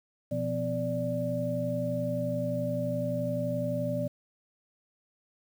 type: tone cluster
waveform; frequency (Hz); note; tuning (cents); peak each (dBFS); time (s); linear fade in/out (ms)
sine; 121.9 / 173.5 / 253.9 / 585; B2 / F3 / B3 / D5; -22 / -11 / +48 / -7; -34 / -35 / -35 / -31; 0.31-4.08; 10
effects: 9-bit